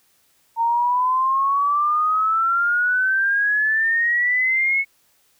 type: exponential sweep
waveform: sine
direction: up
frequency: 912 to 2208 Hz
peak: -16 dBFS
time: 0.56-4.85 s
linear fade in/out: 50 ms
effects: white hiss -61 dBFS RMS until 5.39 s